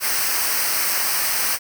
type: noise with comb filter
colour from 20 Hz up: white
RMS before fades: -21 dBFS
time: 0-1.59 s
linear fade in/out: 50 ms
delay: 0.28 ms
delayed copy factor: -0.7
effects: none